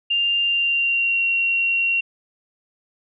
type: tone with pitch glide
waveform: sine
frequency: 2795 to 2745 Hz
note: F7 to F7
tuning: +1 to -31 cents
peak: -17 dBFS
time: 0.1-2.01 s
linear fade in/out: 10 ms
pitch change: -32 cents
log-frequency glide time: 0.42-1.23 s
effects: none